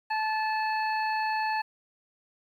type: harmonic tone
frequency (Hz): 870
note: A5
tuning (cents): -20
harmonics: 1 / 2 / 3 / 5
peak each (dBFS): -27 / -33 / -37 / -41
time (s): 0.1-1.62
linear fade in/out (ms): 10
effects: 10-bit